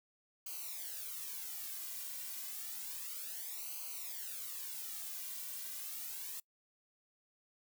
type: noise with flanger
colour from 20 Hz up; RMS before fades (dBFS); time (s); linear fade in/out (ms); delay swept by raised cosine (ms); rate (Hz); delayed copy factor
blue; -44; 0.46-6.4; 5; 0.55 to 2.35; 0.3; -0.95
effects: noise-tail reverb RT60 0.1 s tail -24 dB re dry